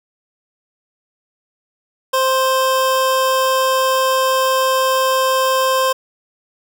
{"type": "tone pair together", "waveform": "square", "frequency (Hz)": [523.3, 1049], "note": ["C5", "C6"], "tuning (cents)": [0, 4], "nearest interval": "octave", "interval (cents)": 1204, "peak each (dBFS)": -17, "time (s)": [2.13, 5.93], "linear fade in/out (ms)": 10, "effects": []}